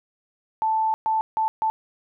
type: tone bursts at uneven times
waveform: sine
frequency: 880 Hz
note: A5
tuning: in tune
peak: -19 dBFS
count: 4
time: 0.62-0.94 / 1.06-1.21 / 1.37-1.48 / 1.62-1.7 s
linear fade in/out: 0 ms
effects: none